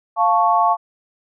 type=chord; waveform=sine; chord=F augmented; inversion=none; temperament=equal; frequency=698.5 / 880 / 1108.7 Hz; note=F5 / A5 / C#6; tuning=0 / 0 / 0 cents; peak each=-17 dBFS; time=0.16-0.77 s; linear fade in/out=50 ms; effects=none